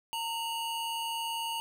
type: tone pair together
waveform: square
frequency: 916 / 2906 Hz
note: A#5 / F#7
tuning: -31 / -32 cents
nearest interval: octave + minor sixth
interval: 1999 cents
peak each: -35 / -37 dBFS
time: 0.13-1.6 s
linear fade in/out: 0 ms
effects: none